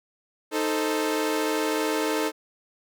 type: chord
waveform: sawtooth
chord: A diminished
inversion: second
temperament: equal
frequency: 311.1 / 440 / 523.3 Hz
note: Eb4 / A4 / C5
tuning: 0 / 0 / 0 cents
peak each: -23 / -23 / -28 dBFS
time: 0.51-2.32 s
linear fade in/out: 50 ms
effects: none